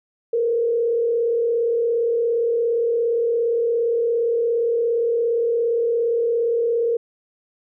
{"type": "tone with frequency modulation", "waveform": "sine", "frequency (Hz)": 466.2, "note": "A#4", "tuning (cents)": 0, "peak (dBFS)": -17, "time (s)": [0.33, 6.97], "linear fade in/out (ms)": 5, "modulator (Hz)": 37.3, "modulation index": 0.51, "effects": []}